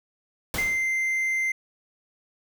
pink noise with exponential decay, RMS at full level -27 dBFS, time 0.54-0.96 s, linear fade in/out 1 ms, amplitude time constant 90 ms
triangle tone, 2083 Hz, C7, 8 cents flat, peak -21 dBFS, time 0.58-1.52 s, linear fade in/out 5 ms
effects none

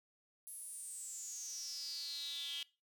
square tone with high-pass filter sweep, 153.7 Hz, D#3, 21 cents flat, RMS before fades -45 dBFS, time 0.47-2.63 s, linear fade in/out 0 ms, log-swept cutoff 11000 to 3100 Hz, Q 9.9, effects noise-tail reverb RT60 0.3 s tail -22 dB re dry

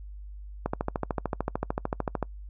click train, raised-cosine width 1 ms, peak -13 dBFS, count 22, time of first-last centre 0.66-2.227 s, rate 13.4 Hz, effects noise-tail reverb RT60 0.1 s tail -26 dB re dry + added 50 Hz sine -39 dBFS peak until 2.49 s

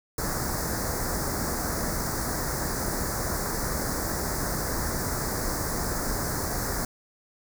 pink band-stop noise, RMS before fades -29 dBFS, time 0.18-6.85 s, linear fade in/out 2 ms, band 1900 to 4700 Hz, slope 48 dB/octave, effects none

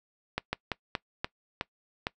slowing click train, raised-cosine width 0.3 ms, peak -13 dBFS, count 7, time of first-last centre 0.38-2.069 s, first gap 150 ms, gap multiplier 1.25, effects noise-tail reverb RT60 0.1 s tail -22 dB re dry

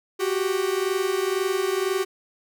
45% pulse tone pair together, 370 / 392 Hz, F#4 / G4, 0 / 0 cents, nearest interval minor second, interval 100 cents, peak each -25 dBFS, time 0.19-2.05 s, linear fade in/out 20 ms, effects none

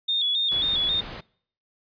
sine tone with vibrato, 3520 Hz, A7, in tune, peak -21 dBFS, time 0.08-1.01 s, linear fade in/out 10 ms, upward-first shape square, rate 3.7 Hz, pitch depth 65 cents each way
pink low-pass noise, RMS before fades -38 dBFS, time 0.51-1.21 s, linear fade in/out 10 ms, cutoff 4600 Hz, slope 24 dB/octave
effects noise-tail reverb RT60 0.6 s tail -24 dB re dry + resampled to 11025 Hz

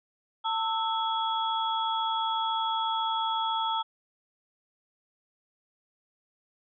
sine tone cluster, 897 / 1313 / 3346 Hz, A5 / E6 / G#7, +33 / -7 / +12 cents, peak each -28 / -32 / -33 dBFS, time 0.44-3.83 s, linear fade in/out 20 ms, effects none

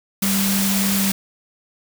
sine tone in noise, 196 Hz, G3, in tune, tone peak -19 dBFS, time 0.22-1.12 s, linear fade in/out 5 ms, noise white, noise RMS -22 dBFS, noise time 0.22-1.12 s, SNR 0 dB, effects none

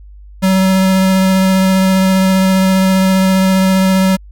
square tone with vibrato, 189.4 Hz, F#3, 41 cents sharp, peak -9 dBFS, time 0.42-4.17 s, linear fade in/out 20 ms, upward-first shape triangle, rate 15 Hz, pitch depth 12 cents each way, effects added 50 Hz sine -33 dBFS peak until 4.31 s

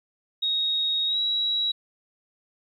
sine tone with pitch glide, 3759 to 3880 Hz, A#7 to B7, +14 to -31 cents, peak -22 dBFS, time 0.42-1.72 s, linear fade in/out 10 ms, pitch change +55 cents, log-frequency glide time 1.07-1.18 s, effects 10-bit

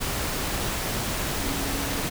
sine tone in noise, 278.3 Hz, C#4, 7 cents sharp, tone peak -34 dBFS, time 1.4-2.06 s, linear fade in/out 20 ms, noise pink, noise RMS -28 dBFS, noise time 0-2.1 s, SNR -9 dB, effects none

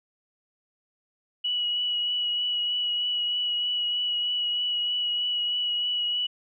sine tone with vibrato, 2929 Hz, F#7, 18 cents flat, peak -24 dBFS, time 1.44-6.27 s, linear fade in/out 10 ms, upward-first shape triangle, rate 3.2 Hz, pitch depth 17 cents each way, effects none

